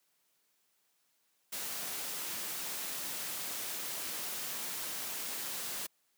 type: noise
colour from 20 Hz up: white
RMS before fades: -39 dBFS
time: 1.52-5.87 s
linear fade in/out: 10 ms
effects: white hiss -75 dBFS RMS until 6.17 s + high-pass 150 Hz 12 dB/octave